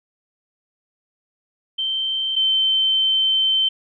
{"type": "tone pair in turn", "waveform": "sine", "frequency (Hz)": [3117, 3095], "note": ["G7", "G7"], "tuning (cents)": [-11, -23], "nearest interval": "unison", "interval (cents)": 12, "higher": "first", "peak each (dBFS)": [-20, -15], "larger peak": "second", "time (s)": [[1.78, 2.36], [2.36, 3.69]], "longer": "second", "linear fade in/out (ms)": 10, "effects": []}